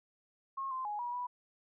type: tone with pitch steps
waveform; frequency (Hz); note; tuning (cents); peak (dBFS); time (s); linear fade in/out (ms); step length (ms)
sine; 1081 / 1040 / 833 / 965 / 983; C#6 / C6 / G#5 / B5 / B5; -44 / -11 / +5 / -40 / -8; -35; 0.57-1.27; 10; 140
effects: none